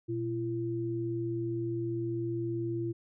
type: tone pair together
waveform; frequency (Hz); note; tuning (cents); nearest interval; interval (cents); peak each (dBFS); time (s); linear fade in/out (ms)
sine; 120 / 339.4; B2 / F4; -49 / -49; octave + tritone; 1800; -35 / -32; 0.08-2.93; 20
effects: none